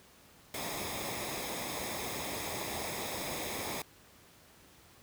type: noise with comb filter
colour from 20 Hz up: pink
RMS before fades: -38 dBFS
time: 0.54-3.82 s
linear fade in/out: 2 ms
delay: 0.68 ms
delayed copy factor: -0.6
effects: pink hiss -59 dBFS RMS until 5.02 s + high-pass 60 Hz 12 dB/octave